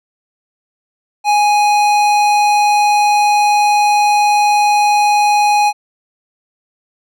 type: tone with tanh clipping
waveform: sine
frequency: 830.6 Hz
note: G#5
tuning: in tune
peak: -11 dBFS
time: 1.24-5.73 s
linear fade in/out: 50 ms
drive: 18 dB
effects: none